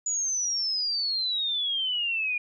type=exponential sweep; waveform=sine; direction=down; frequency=6950 to 2419 Hz; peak=-25 dBFS; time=0.06-2.38 s; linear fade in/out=5 ms; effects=none